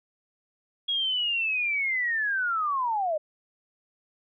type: linear sweep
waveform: sine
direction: down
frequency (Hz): 3321 to 589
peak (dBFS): -24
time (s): 0.88-3.18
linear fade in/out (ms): 10
effects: none